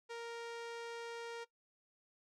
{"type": "tone", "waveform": "sawtooth", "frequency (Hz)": 466.2, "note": "A#4", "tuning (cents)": 0, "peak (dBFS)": -39, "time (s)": [0.09, 1.45], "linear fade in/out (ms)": 20, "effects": ["noise-tail reverb RT60 0.1 s tail -18 dB re dry", "low-pass 6000 Hz 12 dB/octave"]}